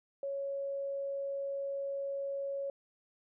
sine tone, 554.4 Hz, C#5, in tune, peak -34 dBFS, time 0.23-2.7 s, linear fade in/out 2 ms, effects none

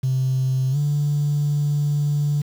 triangle tone with pitch glide, 130.81 to 145.98 Hz, C3 to D3, 0 to -10 cents, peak -14 dBFS, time 0.03-2.42 s, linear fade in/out 10 ms, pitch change +190 cents, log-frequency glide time 0.71-0.77 s, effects tanh soft clip ceiling -15 dBFS + 7-bit

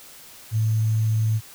sine tone with sample-and-hold, 110 Hz, A2, in tune, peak -18 dBFS, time 0.51-1.41 s, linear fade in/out 50 ms, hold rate 6300 Hz, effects white hiss -45 dBFS RMS until 1.54 s

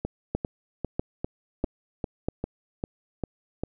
two click trains, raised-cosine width 2 ms, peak -15 / -12 dBFS, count 10 / 4, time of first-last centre 0.05-3.636 / 0.35-2.285 s, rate 2.51 / 1.55 Hz, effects none

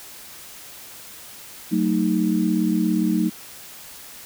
sine chord, D# diminished, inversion first, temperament just, 186.68 / 224 / 311.1 Hz, F#3 / A3 / D#4, +16 / +31 / 0 cents, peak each -22 dBFS, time 1.71-3.3 s, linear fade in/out 20 ms, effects white hiss -41 dBFS RMS until 4.25 s

